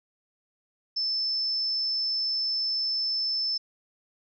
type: tone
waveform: sine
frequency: 5274 Hz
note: E8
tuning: in tune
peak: -25 dBFS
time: 0.96-3.58 s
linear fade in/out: 10 ms
effects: none